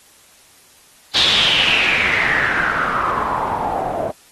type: noise with low-pass filter sweep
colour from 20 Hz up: white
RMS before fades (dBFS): -18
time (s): 1.14-4.12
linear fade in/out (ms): 20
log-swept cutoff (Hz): 3900 to 630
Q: 6.2
effects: white hiss -49 dBFS RMS until 4.31 s + AAC 32 kbps

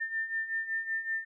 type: beating tone pair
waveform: sine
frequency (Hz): 1795 / 1800.3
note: A6 / A6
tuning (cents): +34 / +39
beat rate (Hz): 5.3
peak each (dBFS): -37 / -32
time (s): 0-1.25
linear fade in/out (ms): 20
effects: none

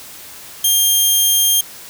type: tone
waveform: 10% pulse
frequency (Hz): 3200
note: G7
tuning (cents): +35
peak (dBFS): -3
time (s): 0.64-1.61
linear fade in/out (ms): 5
effects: white hiss -36 dBFS RMS until 1.89 s

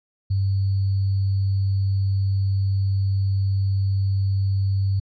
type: tone with sample-and-hold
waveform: sine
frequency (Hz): 97.6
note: G2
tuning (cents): -7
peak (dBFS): -18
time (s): 0.3-5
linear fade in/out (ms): 10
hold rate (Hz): 4410
effects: resampled to 16000 Hz

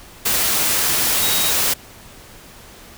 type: tone in noise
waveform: sine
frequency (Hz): 3793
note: A#7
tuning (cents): +29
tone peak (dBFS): -23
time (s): 1.22-1.51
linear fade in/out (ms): 10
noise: white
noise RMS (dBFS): -18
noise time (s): 0.25-1.74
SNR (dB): -8
effects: pink hiss -42 dBFS RMS until 2.97 s

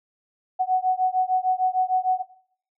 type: beating tone pair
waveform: sine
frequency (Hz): 740 / 746.6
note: F#5 / F#5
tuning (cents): 0 / +15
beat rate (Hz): 6.6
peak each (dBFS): -22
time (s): 0.59-2.23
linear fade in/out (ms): 20
effects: noise-tail reverb RT60 0.6 s tail -18 dB re dry

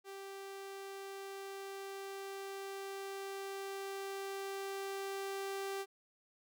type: tone with level ramp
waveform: sawtooth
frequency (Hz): 391.6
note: G4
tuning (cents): -2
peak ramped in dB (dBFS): -42 to -34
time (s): 0.04-5.86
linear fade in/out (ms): 50
effects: none

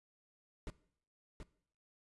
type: noise with echo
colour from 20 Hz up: brown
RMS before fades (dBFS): -43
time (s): 0.67-0.7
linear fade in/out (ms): 0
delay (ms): 730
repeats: 1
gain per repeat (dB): -5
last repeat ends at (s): 1.43
effects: noise-tail reverb RT60 0.6 s tail -18 dB re dry + resampled to 24000 Hz

